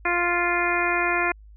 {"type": "harmonic tone", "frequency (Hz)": 349.2, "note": "F4", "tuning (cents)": 0, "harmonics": [1, 2, 3, 4, 5, 6, 7], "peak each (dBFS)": [-28, -28, -28, -28, -28, -28, -28], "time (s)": [0.05, 1.32], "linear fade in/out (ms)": 5, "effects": ["added 52 Hz sine -44 dBFS peak until 1.56 s"]}